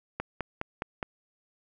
click train, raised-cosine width 0.5 ms, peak -16 dBFS, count 5, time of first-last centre 0.2-1.028 s, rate 4.83 Hz, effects none

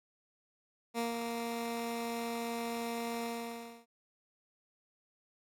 15% pulse tone with ADSR envelope, 233.1 Hz, A#3, in tune, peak -25 dBFS, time 0.94-3.86 s, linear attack 45 ms, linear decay 150 ms, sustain -4 dB, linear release 620 ms, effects AAC 64 kbps

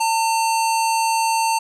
square tone with low-pass filter, 900 Hz, A5, 39 cents sharp, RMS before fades -19 dBFS, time 0-1.59 s, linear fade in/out 10 ms, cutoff 9000 Hz, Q 2, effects none

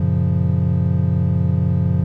triangle chord, Gb major seventh, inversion none, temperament equal, 92.5 / 116.54 / 138.59 / 174.61 Hz, Gb2 / Bb2 / Db3 / F3, 0 / 0 / 0 / 0 cents, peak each -17 / -21 / -18 / -18 dBFS, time 0-2.04 s, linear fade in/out 5 ms, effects none

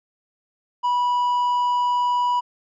triangle tone, 979 Hz, B5, 15 cents flat, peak -16 dBFS, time 0.83-2.41 s, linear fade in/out 20 ms, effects resampled to 16000 Hz

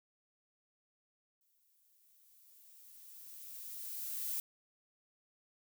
violet noise with exponential growth, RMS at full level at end -37 dBFS, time 1.41-4.4 s, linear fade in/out 1 ms, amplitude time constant 650 ms, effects none

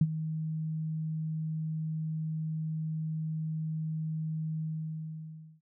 sine tone with ADSR envelope, 157.8 Hz, D#3, 25 cents sharp, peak -18 dBFS, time 0.01-5.61 s, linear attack 4 ms, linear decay 46 ms, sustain -13 dB, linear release 1000 ms, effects none

